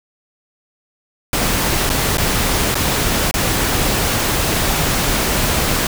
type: noise with dropouts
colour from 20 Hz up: pink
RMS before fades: -17 dBFS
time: 1.33-5.87 s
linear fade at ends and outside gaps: 2 ms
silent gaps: 1.894-1.9 / 2.172-2.181 / 2.745-2.753 / 3.312-3.34 s
effects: none